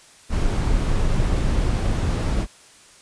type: noise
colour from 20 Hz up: brown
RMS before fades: -20 dBFS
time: 0.29-2.47 s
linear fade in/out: 50 ms
effects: white hiss -49 dBFS RMS until 3.01 s + resampled to 22050 Hz